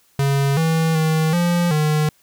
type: tone with pitch steps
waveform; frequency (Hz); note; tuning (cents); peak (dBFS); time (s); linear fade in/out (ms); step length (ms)
square; 138.9 / 162 / 158.4 / 173.8 / 152.6; C#3 / E3 / D#3 / F3 / D#3; +4 / -30 / +31 / -8 / -33; -16; 0.19-2.09; 2; 380
effects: white hiss -58 dBFS RMS until 2.22 s